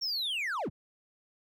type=linear sweep; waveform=triangle; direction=down; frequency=5600 to 51.1 Hz; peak=-29 dBFS; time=0.01-0.7 s; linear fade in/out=20 ms; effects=none